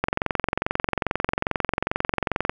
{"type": "click train", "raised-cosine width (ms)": 0.5, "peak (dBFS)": -6, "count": 56, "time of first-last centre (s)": [0.04, 2.495], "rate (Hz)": 22.4, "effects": []}